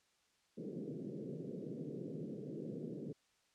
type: band-pass noise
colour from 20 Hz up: pink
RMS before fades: -45 dBFS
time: 0.57-3.13 s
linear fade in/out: 10 ms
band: 140 to 490 Hz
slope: 48 dB/octave
effects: white hiss -75 dBFS RMS until 3.54 s + low-pass 7000 Hz 12 dB/octave